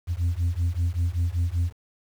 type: beating tone pair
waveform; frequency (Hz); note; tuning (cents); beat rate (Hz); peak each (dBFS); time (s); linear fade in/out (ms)
sine; 83.8 / 89; E2 / F2; +29 / +33; 5.2; -23; 0.07-1.73; 50
effects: tanh soft clip ceiling -19 dBFS + 8-bit